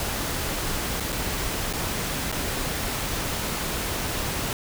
pink noise with dropouts, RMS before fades -28 dBFS, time 0-4.53 s, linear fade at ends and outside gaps 1 ms, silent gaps 1-1.005 / 1.122-1.126 / 1.728-1.735 / 2.317-2.325 s, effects none

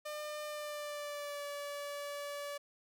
sawtooth tone with pitch glide, 601 to 575.2 Hz, D5 to D5, +40 to -36 cents, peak -36 dBFS, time 0.05-2.58 s, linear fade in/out 10 ms, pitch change -76 cents, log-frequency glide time 0.44-1.45 s, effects none

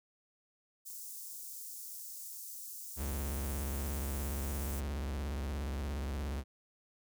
white high-pass noise, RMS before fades -46 dBFS, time 0.85-4.81 s, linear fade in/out 20 ms, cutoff 6000 Hz, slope 24 dB/octave
45% pulse tone with vibrato, 69.7 Hz, C#2, 10 cents sharp, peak -35 dBFS, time 2.96-6.44 s, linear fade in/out 50 ms, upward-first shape triangle, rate 17 Hz, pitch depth 230 cents each way
effects none

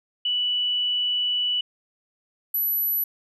sine tone pair in turn, 2960 / 11840 Hz, F#7 / F#9, 0 / 0 cents, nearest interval 2 octaves, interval 2400 cents, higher second, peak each -21 dBFS, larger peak neither, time 0.25-1.61 / 2.54-3.04 s, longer first, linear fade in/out 5 ms, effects none

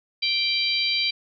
harmonic tone, 784 Hz, G5, in tune, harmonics 3 / 4 / 5 / 6, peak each -26 / -28 / -26 / -26 dBFS, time 0.22-1.11 s, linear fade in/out 10 ms, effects none

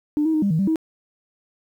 sine tone with pitch steps, 298.3 / 319 / 309.2 / 200.6 / 158.9 / 195.7 / 319.4 Hz, D4 / D#4 / D#4 / G3 / D#3 / G3 / D#4, +27 / +43 / -11 / +40 / +37 / -3 / +45 cents, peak -16 dBFS, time 0.17-0.758 s, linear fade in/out 0 ms, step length 84 ms, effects tanh soft clip ceiling -12 dBFS + 9-bit

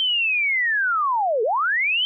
sine linear two-way sweep, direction down then up, 3136 to 416.6 to 3136 Hz, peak -18 dBFS, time 0-2.05 s, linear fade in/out 0 ms, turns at 1.43 s, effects none

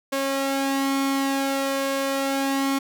sawtooth tone with flanger, 273 Hz, C#4, 26 cents flat, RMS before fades -24 dBFS, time 0.12-2.79 s, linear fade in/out 10 ms, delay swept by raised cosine 1.9 to 2.77 ms, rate 0.56 Hz, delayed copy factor +0.5, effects none

